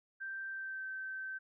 sine tone with pitch glide, 1568 to 1546.4 Hz, G6 to G6, 0 to -24 cents, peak -39 dBFS, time 0.2-1.39 s, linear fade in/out 20 ms, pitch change -24 cents, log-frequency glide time 0.49-0.85 s, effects none

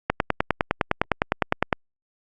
click train, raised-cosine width 0.5 ms, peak -3 dBFS, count 17, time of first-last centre 0.1-1.728 s, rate 9.83 Hz, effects Opus 48 kbps

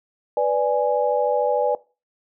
sine chord, G# diminished, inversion first, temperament equal, 493.9 / 587.3 / 830.6 Hz, B4 / D5 / G#5, 0 / 0 / 0 cents, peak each -21 / -21 / -23 dBFS, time 0.37-1.75 s, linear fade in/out 2 ms, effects noise-tail reverb RT60 0.3 s tail -20 dB re dry

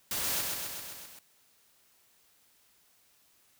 white noise with echo, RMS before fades -33 dBFS, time 0.11-0.41 s, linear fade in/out 2 ms, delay 130 ms, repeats 6, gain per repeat -3 dB, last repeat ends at 1.19 s, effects white hiss -66 dBFS RMS until 3.59 s

